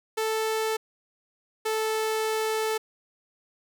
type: tone pair in turn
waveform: sawtooth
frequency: 440 / 438.2 Hz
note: A4 / A4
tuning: 0 / -7 cents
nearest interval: unison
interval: 7 cents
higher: first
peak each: -21 dBFS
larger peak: neither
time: 0.17-0.77 / 1.65-2.78 s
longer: second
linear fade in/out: 10 ms
effects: none